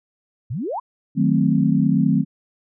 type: exponential sweep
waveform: sine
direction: up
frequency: 100.6 to 1076 Hz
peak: -23 dBFS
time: 0.5-0.8 s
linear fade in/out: 10 ms
type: chord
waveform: sine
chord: D# diminished seventh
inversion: none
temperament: equal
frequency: 155.56 / 185 / 220 / 261.6 Hz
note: D#3 / F#3 / A3 / C4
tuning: 0 / 0 / 0 / 0 cents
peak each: -20 dBFS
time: 1.15-2.25 s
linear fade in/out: 50 ms
effects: none